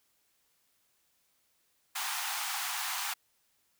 pink high-pass noise, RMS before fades -35 dBFS, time 1.95-3.14 s, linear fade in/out 10 ms, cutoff 740 Hz, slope 96 dB/octave, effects white hiss -73 dBFS RMS until 3.79 s

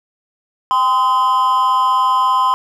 triangle tone with amplitude modulation, 1026 Hz, C6, 34 cents flat, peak -6 dBFS, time 0.71-2.54 s, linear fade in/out 0 ms, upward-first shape sine, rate 235 Hz, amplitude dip 75%, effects none

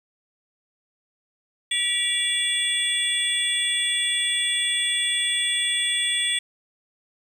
sine tone cluster, 1937 / 2313 / 2805 / 3429 / 8340 Hz, B6 / D7 / F7 / A7 / C9, -34 / -27 / +7 / -45 / -7 cents, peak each -30 / -31 / -32 / -23 / -28 dBFS, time 1.71-6.39 s, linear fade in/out 5 ms, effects 8-bit

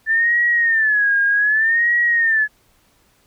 sine tone with vibrato, 1760 Hz, A6, in tune, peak -13 dBFS, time 0.06-2.48 s, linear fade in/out 50 ms, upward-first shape sine, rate 0.65 Hz, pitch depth 140 cents each way, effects pink hiss -58 dBFS RMS until 3.26 s

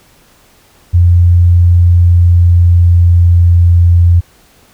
sine tone with pitch glide, 87.31 to 86.46 Hz, F2 to F2, 0 to -17 cents, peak -3 dBFS, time 0.93-4.21 s, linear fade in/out 20 ms, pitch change -17 cents, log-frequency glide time 1.75-3.85 s, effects pink hiss -46 dBFS RMS until 4.73 s

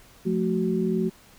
sine tone cluster, 178 / 219.7 / 373.2 Hz, F3 / A3 / F#4, +33 / -2 / +15 cents, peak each -26 dBFS, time 0.25-1.1 s, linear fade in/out 20 ms, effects pink hiss -53 dBFS RMS until 1.38 s

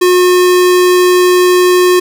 square tone, 361.2 Hz, F#4, 42 cents flat, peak -6 dBFS, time 0.01-2 s, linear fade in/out 10 ms, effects none

